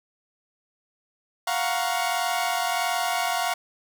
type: chord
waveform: sawtooth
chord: Gb major seventh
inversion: third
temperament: equal with one note detuned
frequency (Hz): 698.5 / 740 / 939.9 / 1108.7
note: F5 / Gb5 / Bb5 / Db6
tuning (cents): 0 / 0 / +14 / 0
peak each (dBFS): -23 / -25 / -28 / -28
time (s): 1.47-3.54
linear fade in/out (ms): 5
effects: none